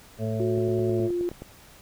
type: harmonic tone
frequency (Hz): 110.5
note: A2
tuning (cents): +8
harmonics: 1 / 2 / 4 / 5 / 6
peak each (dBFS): -28 / -31 / -34 / -35 / -36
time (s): 0.18-1.1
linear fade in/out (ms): 50
type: tone with pitch glide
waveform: sine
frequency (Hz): 363.8 to 350.6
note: F#4 to F4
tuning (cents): -29 to +7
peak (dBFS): -24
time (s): 0.4-1.29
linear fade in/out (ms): 0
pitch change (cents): -64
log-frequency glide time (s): 0.86-1.04
type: click train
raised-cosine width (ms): 2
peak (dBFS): -24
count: 9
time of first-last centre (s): 0.58-1.42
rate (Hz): 9.52
effects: pink hiss -51 dBFS RMS until 1.81 s